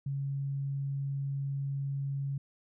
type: tone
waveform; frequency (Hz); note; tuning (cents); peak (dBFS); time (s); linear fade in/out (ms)
sine; 138.59; C#3; 0; -31; 0.06-2.38; 5
effects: none